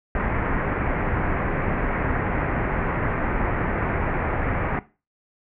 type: low-pass noise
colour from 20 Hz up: pink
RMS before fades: -24 dBFS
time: 0.15-4.79 s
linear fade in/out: 2 ms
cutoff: 2200 Hz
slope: 48 dB/octave
effects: noise-tail reverb RT60 0.3 s tail -17 dB re dry